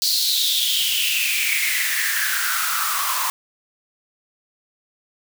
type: noise with high-pass filter sweep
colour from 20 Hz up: white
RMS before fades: -21 dBFS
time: 0.02-3.3 s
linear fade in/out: 0 ms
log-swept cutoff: 4500 to 1000 Hz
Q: 7.1
effects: none